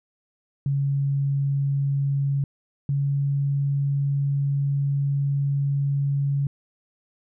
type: tone pair in turn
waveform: sine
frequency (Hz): 139.4 / 140.29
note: C#3 / C#3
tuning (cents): +10 / +21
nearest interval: unison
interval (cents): 11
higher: second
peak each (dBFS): -20 / -20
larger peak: neither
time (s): 0.66-2.44 / 2.89-6.47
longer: second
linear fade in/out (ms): 2
effects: none